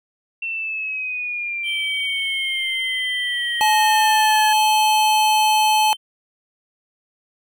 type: exponential sweep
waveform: sine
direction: down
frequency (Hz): 2706 to 1700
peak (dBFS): -23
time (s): 0.42-4.53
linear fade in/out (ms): 5
type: tone with pitch glide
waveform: triangle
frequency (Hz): 3136 to 3096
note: G7 to G7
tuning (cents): 0 to -22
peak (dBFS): -22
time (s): 1.63-5.97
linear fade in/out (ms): 50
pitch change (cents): -22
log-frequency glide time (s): 4.29-5.31
type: tone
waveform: square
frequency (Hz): 860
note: A5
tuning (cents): -40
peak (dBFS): -15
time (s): 3.61-5.93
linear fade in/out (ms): 0
effects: none